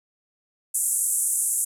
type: band-pass noise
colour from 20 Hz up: white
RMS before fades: -24 dBFS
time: 0.74-1.65 s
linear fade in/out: 10 ms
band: 7700 to 11000 Hz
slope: 48 dB/octave
effects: none